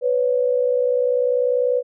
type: tone pair together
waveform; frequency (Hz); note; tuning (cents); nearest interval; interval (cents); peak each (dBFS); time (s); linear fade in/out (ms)
sine; 497.8 / 558; B4 / C#5; +14 / +11; major second; 197; -17 / -22; 0.01-1.83; 50
effects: none